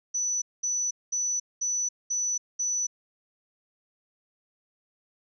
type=tone bursts; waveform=sine; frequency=5960 Hz; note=F#8; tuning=12 cents sharp; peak=-25 dBFS; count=6; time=0.14-2.87 s; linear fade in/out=10 ms; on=280 ms; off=210 ms; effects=none